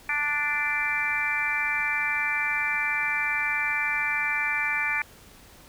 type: harmonic tone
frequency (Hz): 293.7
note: D4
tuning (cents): 0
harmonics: 3 / 4 / 5 / 6 / 7 / 8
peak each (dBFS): -35 / -36 / -34 / -29 / -32 / -27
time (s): 0.09-5.02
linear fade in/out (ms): 2
effects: pink hiss -51 dBFS RMS until 5.68 s